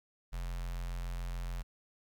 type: tone with notch filter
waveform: square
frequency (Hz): 43.51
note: F1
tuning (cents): -6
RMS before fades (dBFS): -38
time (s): 0.32-1.63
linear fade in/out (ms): 20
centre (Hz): 320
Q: 0.61
effects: 12-bit